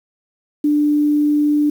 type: tone with quantisation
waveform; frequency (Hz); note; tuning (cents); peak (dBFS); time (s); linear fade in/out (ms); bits
sine; 295.9; D4; +13; -12; 0.64-1.7; 5; 7
effects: none